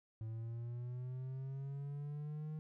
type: linear sweep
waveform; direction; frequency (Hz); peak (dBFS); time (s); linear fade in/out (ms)
triangle; up; 110 to 155.56; -39; 0.21-2.59; 0
effects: none